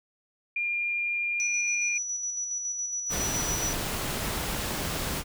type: tone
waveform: sine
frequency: 2404 Hz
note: D7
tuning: 40 cents sharp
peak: -26 dBFS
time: 0.56-1.98 s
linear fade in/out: 5 ms
type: tone with tremolo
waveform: sine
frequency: 5900 Hz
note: F#8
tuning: 6 cents flat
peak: -28 dBFS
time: 1.4-3.73 s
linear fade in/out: 0 ms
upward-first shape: square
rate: 7.2 Hz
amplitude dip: 35%
type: noise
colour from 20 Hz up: pink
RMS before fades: -31 dBFS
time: 3.09-5.24 s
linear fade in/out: 50 ms
effects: none